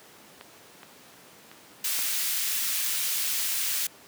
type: clicks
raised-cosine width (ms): 0.3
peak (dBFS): -25 / -27 / -29 / -19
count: 4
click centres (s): 0.411 / 0.832 / 1.515 / 1.99
type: high-pass noise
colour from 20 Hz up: white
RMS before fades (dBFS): -28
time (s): 1.84-3.87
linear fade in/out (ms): 5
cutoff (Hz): 1900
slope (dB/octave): 12
effects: pink hiss -51 dBFS RMS until 4.07 s + high-pass 200 Hz 12 dB/octave